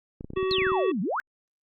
clicks, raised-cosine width 3 ms, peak -24 dBFS, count 11, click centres 0.209 / 0.245 / 0.304 / 0.335 / 0.374 / 0.429 / 0.513 / 0.584 / 0.62 / 0.668 / 0.719 s
harmonic tone, 377.3 Hz, F#4, 34 cents sharp, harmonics 1 / 3 / 5 / 7 / 9, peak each -24 / -34 / -41 / -40 / -46 dBFS, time 0.36-0.92 s, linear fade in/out 10 ms
sine exponential two-way sweep, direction down then up, 4435 to 170 to 1652 Hz, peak -25 dBFS, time 0.51-1.2 s, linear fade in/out 0 ms, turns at 1.01 s
effects Opus 48 kbps

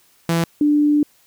sawtooth / sine tone pair in turn, 167.1 / 295.3 Hz, E3 / D4, +24 / +10 cents, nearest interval minor seventh, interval 986 cents, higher second, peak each -12 dBFS, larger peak neither, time 0.29-0.44 / 0.61-1.03 s, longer second, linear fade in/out 2 ms, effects white hiss -56 dBFS RMS until 1.26 s

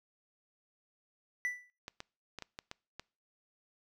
triangle tone with exponential decay, 1975.5 Hz, B6, in tune, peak -27 dBFS, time 1.45-1.7 s, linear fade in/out 0 ms, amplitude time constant 53 ms
clicks, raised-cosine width 0.2 ms, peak -25 dBFS, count 7, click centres 1.881 / 2.004 / 2.387 / 2.423 / 2.589 / 2.714 / 2.996 s
effects noise-tail reverb RT60 0.4 s tail -26 dB re dry

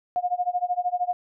sine tone with tremolo, 717 Hz, F5, 45 cents sharp, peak -19 dBFS, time 0.16-1.13 s, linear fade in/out 0 ms, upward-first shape sine, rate 13 Hz, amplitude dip 95%, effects none

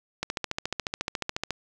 click train, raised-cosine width 0.2 ms, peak -11 dBFS, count 19, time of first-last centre 0.23-1.507 s, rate 14.1 Hz, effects none

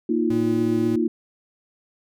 sine chord, Bb suspended fourth, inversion none, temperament equal with one note detuned, 233.1 / 313.1 / 349.2 Hz, Bb3 / Eb4 / F4, 0 / +11 / 0 cents, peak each -23 dBFS, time 0.09-1.08 s, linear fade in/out 5 ms
square tone, 113.6 Hz, A#2, 44 cents flat, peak -30 dBFS, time 0.3-0.96 s, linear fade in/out 5 ms
effects none

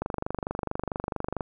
click train, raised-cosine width 1 ms, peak -15 dBFS, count 35, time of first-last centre 0.02-1.408 s, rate 24.5 Hz, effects none

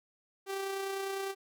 sawtooth tone with amplitude modulation, 390 Hz, G4, 9 cents flat, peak -29 dBFS, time 0.46-1.35 s, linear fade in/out 50 ms, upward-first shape sine, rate 29.9 Hz, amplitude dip 30%, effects none

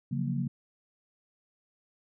sine chord, Gb major seventh, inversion second, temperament equal, 138.59 / 174.61 / 185 / 233.1 Hz, Db3 / F3 / Gb3 / Bb3, 0 / 0 / 0 / 0 cents, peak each -31 / -36 / -36 / -34 dBFS, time 0.11-0.48 s, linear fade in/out 10 ms, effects none

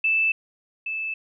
sine tone pair in turn, 2637 / 2626 Hz, E7 / E7, 0 / -7 cents, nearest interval unison, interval 7 cents, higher first, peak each -18 / -26 dBFS, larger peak first, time 0.04-0.32 / 0.86-1.14 s, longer neither, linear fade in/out 5 ms, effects none

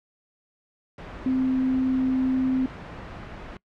sine tone in noise, 259.8 Hz, C4, 12 cents flat, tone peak -20 dBFS, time 1.26-2.66 s, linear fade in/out 2 ms, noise pink, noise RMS -38 dBFS, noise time 0.98-3.57 s, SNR +15 dB, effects noise-tail reverb RT60 0.1 s tail -24 dB re dry + low-pass 2000 Hz 12 dB/octave

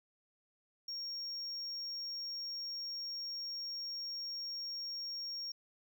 triangle tone, 5560 Hz, F8, 9 cents flat, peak -37 dBFS, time 0.88-5.52 s, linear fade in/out 5 ms, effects tanh soft clip ceiling -34 dBFS

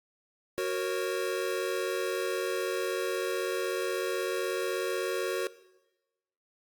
square chord, F# major, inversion none, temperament equal with one note detuned, 370 / 466.2 / 546.4 Hz, F#4 / A#4 / C#5, 0 / 0 / -25 cents, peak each -32 / -35 / -35 dBFS, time 0.58-5.47 s, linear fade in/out 0 ms, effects noise-tail reverb RT60 1.0 s tail -18 dB re dry + Opus 48 kbps

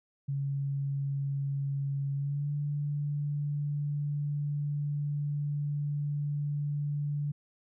sine tone with pitch glide, 139.3 to 145.72 Hz, C#3 to D3, +9 to -13 cents, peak -29 dBFS, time 0.28-7.32 s, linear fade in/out 10 ms, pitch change +78 cents, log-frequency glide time 2.14-2.51 s, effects none

